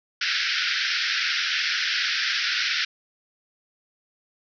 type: band-pass noise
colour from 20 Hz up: pink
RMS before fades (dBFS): -25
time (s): 0.21-2.85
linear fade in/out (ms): 5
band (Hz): 1400 to 5600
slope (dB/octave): 96
effects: none

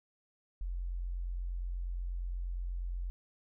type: tone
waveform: sine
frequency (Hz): 44.21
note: F1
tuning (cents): +22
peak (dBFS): -34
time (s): 0.61-3.1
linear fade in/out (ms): 0
effects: none

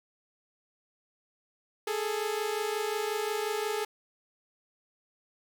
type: tone pair together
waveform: sawtooth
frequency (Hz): 415.3 / 440.9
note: G#4 / A4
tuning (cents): 0 / +4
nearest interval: minor second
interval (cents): 104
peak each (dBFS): -28 / -29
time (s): 1.87-3.85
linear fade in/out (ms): 5
effects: 10-bit

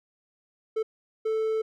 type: tone bursts at uneven times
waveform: triangle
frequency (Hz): 440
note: A4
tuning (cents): 0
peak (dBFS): -22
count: 2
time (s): 0.76-0.83 / 1.25-1.62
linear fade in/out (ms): 10
effects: none

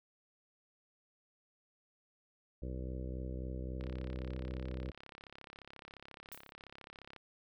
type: harmonic tone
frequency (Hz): 63.7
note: C2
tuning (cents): -46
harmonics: 1 / 2 / 3 / 4 / 5 / 6 / 7 / 8 / 9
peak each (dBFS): -40 / -46 / -49 / -53 / -50 / -54 / -54 / -53 / -56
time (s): 2.62-4.91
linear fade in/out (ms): 5
type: click train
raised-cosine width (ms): 0.3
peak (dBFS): -34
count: 116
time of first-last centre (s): 3.81-7.163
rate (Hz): 34.3
type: noise with exponential decay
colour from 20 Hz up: violet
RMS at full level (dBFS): -46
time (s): 6.32-6.51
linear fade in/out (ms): 2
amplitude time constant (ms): 41
effects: none

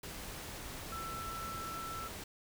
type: tone in noise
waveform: sine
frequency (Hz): 1331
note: E6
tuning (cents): +16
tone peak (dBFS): -41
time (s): 0.92-2.08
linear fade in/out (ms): 5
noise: pink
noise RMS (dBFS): -45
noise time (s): 0.03-2.24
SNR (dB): +1
effects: none

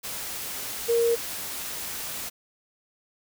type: tone in noise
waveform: sine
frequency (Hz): 466.2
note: A#4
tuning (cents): 0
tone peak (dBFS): -19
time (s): 0.88-1.16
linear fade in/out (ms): 20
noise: white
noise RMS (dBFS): -34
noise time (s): 0.03-2.3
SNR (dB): +12
effects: none

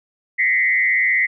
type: tone with frequency modulation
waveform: sine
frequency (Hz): 2029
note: B6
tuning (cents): +46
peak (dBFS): -14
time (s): 0.38-1.27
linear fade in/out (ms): 20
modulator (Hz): 130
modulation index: 0.95
effects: none

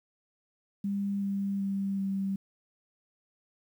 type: tone with pitch steps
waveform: sine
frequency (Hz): 199.8 / 198.08 / 196.37 / 194.67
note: G3 / G3 / G3 / G3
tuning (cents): +33 / +18 / +3 / -12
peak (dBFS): -28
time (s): 0.84-2.36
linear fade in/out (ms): 5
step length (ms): 380
effects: 10-bit

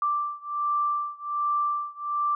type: beating tone pair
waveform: sine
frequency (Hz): 1174.7 / 1176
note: D6 / D6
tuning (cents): 0 / +2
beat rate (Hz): 1.3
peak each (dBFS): -27 / -28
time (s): 0.02-2.35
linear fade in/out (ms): 2
effects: none

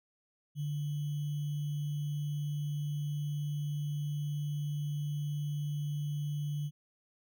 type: tone with sample-and-hold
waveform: sine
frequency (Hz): 146.83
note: D3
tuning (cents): 0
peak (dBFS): -32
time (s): 0.55-6.71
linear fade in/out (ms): 50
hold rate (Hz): 3150
effects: none

